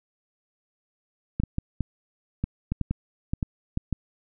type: clicks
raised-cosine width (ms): 5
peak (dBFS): -13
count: 12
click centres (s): 1.4 / 1.436 / 1.584 / 1.807 / 2.44 / 2.72 / 2.813 / 2.91 / 3.335 / 3.428 / 3.774 / 3.927
effects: none